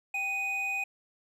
triangle tone pair together, 784.9 / 2489 Hz, G5 / D#7, +2 / 0 cents, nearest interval octave + minor sixth, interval 1998 cents, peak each -37 / -28 dBFS, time 0.14-0.84 s, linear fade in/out 5 ms, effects none

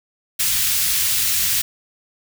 white band-stop noise, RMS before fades -19 dBFS, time 0.39-1.62 s, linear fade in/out 10 ms, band 120 to 2100 Hz, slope 12 dB/octave, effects none

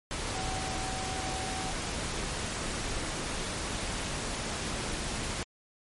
sine tone in noise, 757 Hz, F#5, 39 cents sharp, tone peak -38 dBFS, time 0.35-1.71 s, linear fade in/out 0 ms, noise pink, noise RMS -34 dBFS, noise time 0.11-5.43 s, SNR -7 dB, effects low-pass 12000 Hz 12 dB/octave + MP3 48 kbps

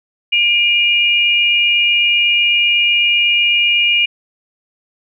sine tone pair together, 2400 / 2854 Hz, D7 / F7, +37 / +37 cents, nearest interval minor third, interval 300 cents, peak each -13 dBFS, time 0.32-4.06 s, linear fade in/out 10 ms, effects none

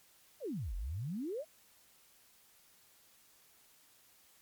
sine exponential two-way sweep, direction down then up, 669 to 41.65 to 669 Hz, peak -36 dBFS, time 0.4-1.45 s, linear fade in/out 50 ms, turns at 0.75 s, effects white hiss -65 dBFS RMS until 4.41 s + MP3 96 kbps

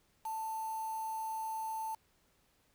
sine tone with quantisation, 884 Hz, A5, 8 cents sharp, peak -36 dBFS, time 0.25-1.95 s, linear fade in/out 5 ms, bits 8, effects pink hiss -72 dBFS RMS until 2.74 s

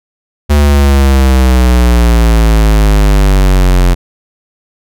square exponential sweep, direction down, 74 to 44.08 Hz, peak -5 dBFS, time 0.49-3.95 s, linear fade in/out 20 ms, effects none

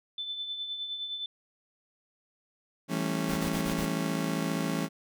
sine tone with tremolo, 3520 Hz, A7, in tune, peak -31 dBFS, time 0.18-1.26 s, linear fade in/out 2 ms, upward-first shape triangle, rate 9.7 Hz, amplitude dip 55%
35% pulse chord, A dominant seventh, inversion second, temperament just, 165 / 198 / 220 / 275 Hz, E3 / G3 / A3 / C#4, +2 / +18 / 0 / -14 cents, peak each -31 / -34 / -34 / -32 dBFS, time 2.88-4.89 s, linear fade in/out 50 ms
pink noise bursts, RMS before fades -37 dBFS, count 5, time 3.28-3.866 s, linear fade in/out 20 ms, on 98 ms, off 24 ms
effects none

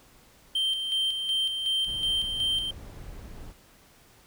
triangle tone with tremolo, 3136 Hz, G7, in tune, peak -22 dBFS, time 0.55-2.71 s, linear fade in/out 5 ms, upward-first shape square, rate 2.7 Hz, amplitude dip 45%
brown noise, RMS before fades -42 dBFS, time 1.86-3.53 s, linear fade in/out 20 ms
effects pink hiss -57 dBFS RMS until 4.26 s

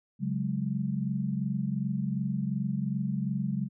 sine chord, C# suspended fourth, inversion none, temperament equal, 138.59 / 185 / 207.7 Hz, C#3 / F#3 / G#3, 0 / 0 / 0 cents, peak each -32 dBFS, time 0.19-3.69 s, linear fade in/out 50 ms, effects none

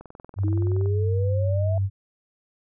click train, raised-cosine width 1 ms, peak -28 dBFS, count 19, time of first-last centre 0.01-0.859 s, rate 21.2 Hz
sine tone with pitch glide, 98 to 97.38 Hz, G2 to G2, 0 to -11 cents, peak -20 dBFS, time 0.36-1.9 s, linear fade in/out 50 ms, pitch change -11 cents, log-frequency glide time 0.66-1.58 s
sine exponential sweep, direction up, 311.1 to 670 Hz, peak -28 dBFS, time 0.44-1.78 s, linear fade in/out 2 ms
effects none

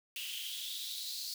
white noise with high-pass filter sweep, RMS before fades -41 dBFS, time 0.16-1.34 s, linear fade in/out 2 ms, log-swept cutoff 2800 to 4500 Hz, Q 6.8, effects none

